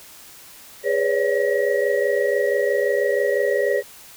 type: tone cluster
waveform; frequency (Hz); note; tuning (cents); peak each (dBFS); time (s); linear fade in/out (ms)
sine; 410.6 / 494.5 / 559 / 585 / 1908; G#4 / B4 / C#5 / D5 / A#6; -20 / +2 / +14 / -7 / +40; -22 / -23 / -22 / -29 / -27; 0.83-3.83; 50
effects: white hiss -44 dBFS RMS until 4.16 s